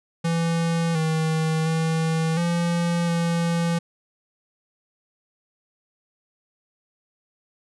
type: tone with pitch steps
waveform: square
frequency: 166.8 / 159.2 / 161.5 / 171.3 / 169.2 Hz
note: E3 / D#3 / E3 / F3 / E3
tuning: +21 / +40 / -35 / -33 / +45 cents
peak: -21 dBFS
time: 0.24-3.79 s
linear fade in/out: 10 ms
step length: 710 ms
effects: resampled to 24000 Hz

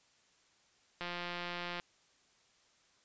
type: click train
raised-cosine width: 0.3 ms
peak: -24 dBFS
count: 139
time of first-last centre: 1.01-1.799 s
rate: 175 Hz
effects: white hiss -69 dBFS RMS until 3.04 s + resampled to 16000 Hz

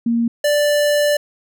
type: tone pair in turn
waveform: sine / square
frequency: 233.1 / 587.4 Hz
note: A#3 / D5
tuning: 0 / 0 cents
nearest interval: octave + major third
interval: 1600 cents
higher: second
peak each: -14 dBFS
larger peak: neither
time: 0.06-0.28 / 0.44-1.17 s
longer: second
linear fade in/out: 5 ms
effects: none

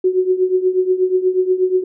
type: tone with tremolo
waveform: sine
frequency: 370 Hz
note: F#4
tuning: in tune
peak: -9 dBFS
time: 0.04-1.84 s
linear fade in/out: 5 ms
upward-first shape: triangle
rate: 8.3 Hz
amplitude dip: 85%
effects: none

